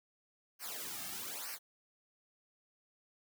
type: noise with flanger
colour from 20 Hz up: white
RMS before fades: -43 dBFS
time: 0.59-1.59 s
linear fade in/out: 50 ms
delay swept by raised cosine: 0.27 to 2.07 ms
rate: 1.1 Hz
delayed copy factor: -0.95
effects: none